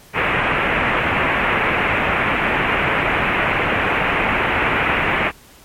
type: low-pass noise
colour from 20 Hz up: white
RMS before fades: -18 dBFS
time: 0.13-5.32 s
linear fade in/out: 50 ms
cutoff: 2600 Hz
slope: 48 dB/octave
effects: pink hiss -46 dBFS RMS until 5.64 s + MP3 64 kbps